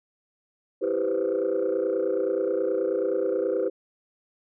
sine chord, C major seventh, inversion first, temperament equal, 329.6 / 392 / 493.9 / 523.3 Hz, E4 / G4 / B4 / C5, 0 / 0 / 0 / 0 cents, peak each -30 / -26 / -26 / -28 dBFS, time 0.81-3.7 s, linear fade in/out 20 ms, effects tanh soft clip ceiling -17 dBFS

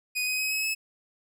sawtooth tone with pitch steps, 2489 / 2514 / 2538 / 2563 / 2589 Hz, D#7 / D#7 / D#7 / E7 / E7, 0 / +17 / +34 / -49 / -32 cents, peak -23 dBFS, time 0.15-0.75 s, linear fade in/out 20 ms, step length 120 ms, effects none

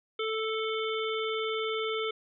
harmonic tone, 440 Hz, A4, in tune, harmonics 1 / 3 / 5 / 7 / 8, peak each -31 / -36 / -38 / -39 / -40 dBFS, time 0.19-2.11 s, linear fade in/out 5 ms, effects none

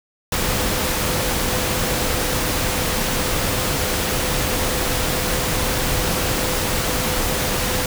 sine tone in noise, 506 Hz, B4, 42 cents sharp, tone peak -30 dBFS, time 0.32-7.86 s, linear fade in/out 2 ms, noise pink, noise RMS -21 dBFS, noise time 0.32-7.86 s, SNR -12 dB, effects none

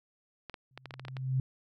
clicks, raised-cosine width 0.3 ms, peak -26 dBFS, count 10, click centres 0.497 / 0.542 / 0.776 / 0.857 / 0.908 / 0.94 / 0.996 / 1.051 / 1.083 / 1.168 s
sine tone with exponential growth, 130.81 Hz, C3, in tune, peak -24 dBFS, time 0.71-1.4 s, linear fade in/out 2 ms, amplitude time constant 150 ms
effects none

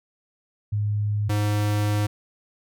sine / square tone pair in turn, 104.3 / 104.3 Hz, G#2 / G#2, +8 / +8 cents, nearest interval unison, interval 0 cents, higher neither, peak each -21 dBFS, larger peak neither, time 0.72-1.29 / 1.29-2.07 s, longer second, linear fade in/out 10 ms, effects none

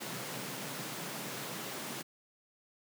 pink high-pass noise, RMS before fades -41 dBFS, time 0-2.03 s, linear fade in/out 20 ms, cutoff 120 Hz, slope 96 dB/octave, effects none

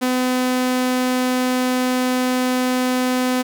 sawtooth tone, 253.2 Hz, B3, 43 cents sharp, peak -13 dBFS, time 0.01-3.43 s, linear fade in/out 20 ms, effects none

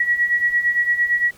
sine beating tone pair, 1918 / 1926.8 Hz, A#6 / B6, +49 / -43 cents, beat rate 8.8 Hz, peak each -22 / -17 dBFS, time 0-1.31 s, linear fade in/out 5 ms, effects pink hiss -49 dBFS RMS until 1.37 s

